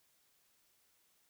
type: silence
effects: white hiss -73 dBFS RMS until 1.29 s